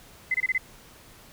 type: tone bursts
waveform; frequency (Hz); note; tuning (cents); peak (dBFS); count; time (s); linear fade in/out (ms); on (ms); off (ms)
sine; 2038; C7; -46; -21; 5; 0.31-0.58; 5; 34; 25
effects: pink hiss -51 dBFS RMS until 1.32 s